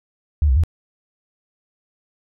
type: tone with pitch steps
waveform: sine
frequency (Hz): 74.5 / 64.4 / 82.1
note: D2 / C2 / E2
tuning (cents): +25 / -27 / -6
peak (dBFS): -12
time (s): 0.42-0.636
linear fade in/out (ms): 0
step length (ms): 72
effects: none